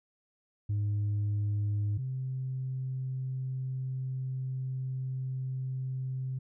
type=tone pair in turn; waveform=sine; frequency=103.4 / 130.43 Hz; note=G#2 / C3; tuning=-7 / -5 cents; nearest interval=major third; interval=402 cents; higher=second; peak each=-25 / -31 dBFS; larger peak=first; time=0.69-1.98 / 1.98-6.39 s; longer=second; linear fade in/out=10 ms; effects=tanh soft clip ceiling -26 dBFS